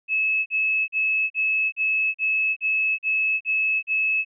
sine tone bursts, 2592 Hz, E7, 30 cents flat, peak -19 dBFS, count 10, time 0.08-4.249 s, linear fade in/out 50 ms, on 380 ms, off 41 ms, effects none

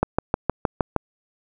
click train, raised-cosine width 1 ms, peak -4 dBFS, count 7, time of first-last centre 0.03-0.963 s, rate 6.43 Hz, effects none

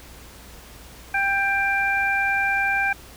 harmonic tone, 790 Hz, G5, 13 cents sharp, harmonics 1 / 2 / 3, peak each -25 / -22 / -24 dBFS, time 1.14-2.93 s, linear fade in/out 5 ms, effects added 60 Hz sine -46 dBFS peak until 3.16 s + pink hiss -45 dBFS RMS until 3.16 s

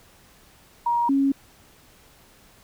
sine tone pair in turn, 947 / 274.8 Hz, A#5 / C#4, +27 / -15 cents, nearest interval octave + major sixth, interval 2142 cents, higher first, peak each -19 / -17 dBFS, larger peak second, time 0.86-1.09 / 1.09-1.32 s, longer neither, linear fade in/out 5 ms, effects pink hiss -54 dBFS RMS until 2.63 s

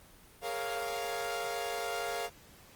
sawtooth chord, Bb minor seventh, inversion third, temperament equal, 415.3 / 466.2 / 554.4 / 698.5 Hz, Ab4 / Bb4 / Db5 / F5, 0 / 0 / 0 / 0 cents, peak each -38 / -36 / -38 / -33 dBFS, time 0.41-2.3 s, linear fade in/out 50 ms, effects pink hiss -57 dBFS RMS until 2.75 s + Opus 24 kbps

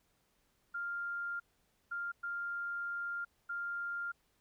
sine tone bursts at uneven times, 1398 Hz, F6, 1 cent sharp, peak -36 dBFS, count 4, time 0.74-1.4 / 1.91-2.12 / 2.23-3.25 / 3.49-4.12 s, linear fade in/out 10 ms, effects pink hiss -75 dBFS RMS until 4.4 s

